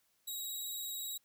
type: tone with vibrato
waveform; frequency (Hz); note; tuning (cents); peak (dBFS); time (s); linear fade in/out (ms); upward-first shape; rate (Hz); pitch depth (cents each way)
10% pulse; 3842; B7; -48; -32; 0.27-1.18; 10; sine; 18; 24
effects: white hiss -75 dBFS RMS until 1.24 s